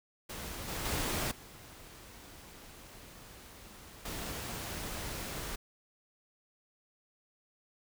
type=noise with level steps; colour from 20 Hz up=pink; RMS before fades=-42 / -38 / -34 / -52 / -40 dBFS; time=0.29-5.56 s; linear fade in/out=10 ms; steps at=0.68 / 0.85 / 1.31 / 4.05 s; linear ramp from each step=5 ms; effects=none